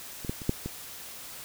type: clicks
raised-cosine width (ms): 3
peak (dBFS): -25 / -16 / -27 / -11 / -20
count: 5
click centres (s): 0.248 / 0.295 / 0.418 / 0.494 / 0.66
effects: white hiss -43 dBFS RMS until 1.44 s